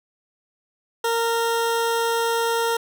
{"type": "tone", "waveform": "20% pulse", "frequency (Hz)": 461.9, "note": "A#4", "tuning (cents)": -16, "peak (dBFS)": -15, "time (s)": [1.04, 2.77], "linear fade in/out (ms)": 5, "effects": []}